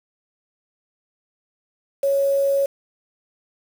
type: tone with quantisation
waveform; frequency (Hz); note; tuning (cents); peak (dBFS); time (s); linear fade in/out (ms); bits
sine; 554; C#5; -1; -16; 2.03-2.66; 5; 6
effects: none